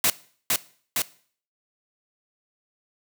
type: noise with echo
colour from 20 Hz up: white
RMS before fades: -20 dBFS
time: 0.04-0.1 s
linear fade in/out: 2 ms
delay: 460 ms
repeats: 2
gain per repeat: -2 dB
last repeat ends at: 1.02 s
effects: noise-tail reverb RT60 0.5 s tail -19 dB re dry + high-pass 100 Hz 12 dB/octave